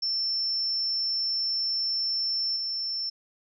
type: tone with level steps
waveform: sine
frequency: 5370 Hz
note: E8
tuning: 31 cents sharp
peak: -25 / -28 dBFS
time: 0.02-3.1 s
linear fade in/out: 10 ms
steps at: 2.56 s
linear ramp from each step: 5 ms
effects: none